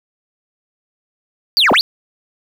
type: linear two-way sweep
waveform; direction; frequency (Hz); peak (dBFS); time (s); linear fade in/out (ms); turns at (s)
sine; down then up; 4863 to 162.4 to 4863; -6; 1.57-1.81; 0; 1.72
effects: tanh soft clip ceiling -8 dBFS + 7-bit